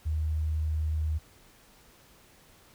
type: tone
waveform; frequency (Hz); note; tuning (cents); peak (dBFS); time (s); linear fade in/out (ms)
sine; 77.78; D#2; 0; -26; 0.05-1.19; 20
effects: pink hiss -58 dBFS RMS until 2.74 s